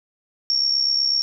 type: tone with amplitude modulation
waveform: sine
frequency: 5500 Hz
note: F8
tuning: 27 cents flat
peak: -14 dBFS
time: 0.5-1.22 s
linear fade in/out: 0 ms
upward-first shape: sine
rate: 68.1 Hz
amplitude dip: 70%
effects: none